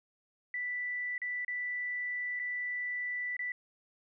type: tone with dropouts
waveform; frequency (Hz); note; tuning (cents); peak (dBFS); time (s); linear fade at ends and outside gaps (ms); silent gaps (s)
sine; 1975; B6; 0; -33; 0.54-3.52; 2; 1.18-1.217 / 1.448-1.48 / 2.393-2.397 / 3.367-3.392
effects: none